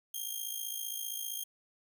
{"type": "tone with amplitude modulation", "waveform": "5% pulse", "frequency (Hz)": 3210, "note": "G7", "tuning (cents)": 40, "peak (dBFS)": -25, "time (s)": [0.14, 1.44], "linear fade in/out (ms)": 5, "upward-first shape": "sine", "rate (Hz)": 55.3, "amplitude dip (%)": 65, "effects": []}